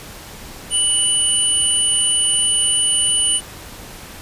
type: tone pair together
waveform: sine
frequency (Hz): 2960 / 9257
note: F#7 / D9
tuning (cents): 0 / -26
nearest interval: octave + minor sixth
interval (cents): 1974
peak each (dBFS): -18 / -16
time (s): 0.7-3.41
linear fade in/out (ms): 50
effects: pink hiss -36 dBFS RMS until 4.21 s + resampled to 32000 Hz

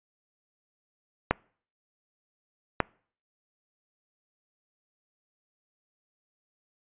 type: clicks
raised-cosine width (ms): 0.5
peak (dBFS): -6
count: 2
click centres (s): 1.31 / 2.803
effects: noise-tail reverb RT60 0.5 s tail -26 dB re dry + resampled to 8000 Hz

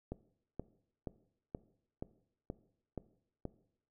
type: click train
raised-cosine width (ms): 2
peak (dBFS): -26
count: 8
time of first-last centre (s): 0.12-3.453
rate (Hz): 2.1
effects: noise-tail reverb RT60 0.7 s tail -18 dB re dry

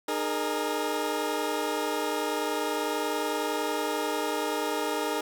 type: chord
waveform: 20% pulse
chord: D# suspended fourth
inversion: none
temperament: equal with one note detuned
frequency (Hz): 304 / 415.3 / 466.2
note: D#4 / G#4 / A#4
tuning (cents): -40 / 0 / 0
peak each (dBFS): -27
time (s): 0.08-5.21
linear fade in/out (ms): 5
effects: 10-bit

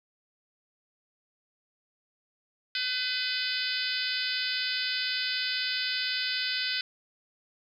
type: harmonic tone with a mistuned harmonic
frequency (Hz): 505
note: B4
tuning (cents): +39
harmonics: 3 / 4 / 5 / 6 / 7 / 8 / 9 / 10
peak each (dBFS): -35 / -38 / -37 / -37 / -36 / -36 / -36 / -36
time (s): 2.75-6.81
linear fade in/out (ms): 2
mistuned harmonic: 10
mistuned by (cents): -20
effects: 10-bit

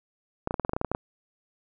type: clicks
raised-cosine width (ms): 1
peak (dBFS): -13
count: 12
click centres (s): 0.474 / 0.509 / 0.542 / 0.597 / 0.649 / 0.694 / 0.734 / 0.765 / 0.814 / 0.847 / 0.916 / 0.949
effects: none

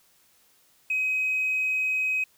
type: tone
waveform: triangle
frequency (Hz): 2530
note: D#7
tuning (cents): +28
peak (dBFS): -20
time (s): 0.9-2.24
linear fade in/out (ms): 5
effects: tanh soft clip ceiling -20 dBFS + white hiss -62 dBFS RMS until 2.37 s

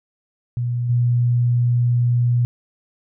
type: tone with level steps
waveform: sine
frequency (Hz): 121.1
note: B2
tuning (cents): -34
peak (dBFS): -19 / -14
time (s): 0.57-2.45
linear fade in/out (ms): 0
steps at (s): 0.89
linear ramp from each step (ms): 10
effects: none

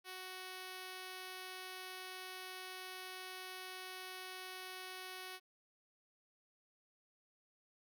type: tone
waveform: 5% pulse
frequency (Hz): 371.4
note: F#4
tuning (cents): +7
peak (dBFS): -35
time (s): 0.04-5.4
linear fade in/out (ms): 50
effects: none

